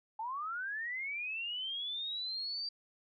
sine linear sweep, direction up, 854 to 4699 Hz, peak -36 dBFS, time 0.19-2.69 s, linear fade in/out 5 ms, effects none

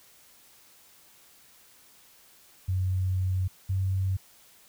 sine tone pair in turn, 93 / 95.06 Hz, F#2 / F#2, +9 / +47 cents, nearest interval unison, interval 38 cents, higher second, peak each -24 dBFS, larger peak neither, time 2.68-3.48 / 3.69-4.17 s, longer first, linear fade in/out 10 ms, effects white hiss -57 dBFS RMS until 4.68 s

